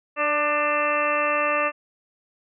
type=harmonic tone with a mistuned harmonic; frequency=297 Hz; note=D4; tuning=20 cents sharp; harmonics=1 / 2 / 3 / 4 / 5 / 6 / 7 / 8 / 9; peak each=-35 / -25 / -35 / -24 / -36 / -29 / -33 / -36 / -27 dBFS; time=0.16-1.72 s; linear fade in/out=50 ms; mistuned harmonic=2; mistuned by=-19 cents; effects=none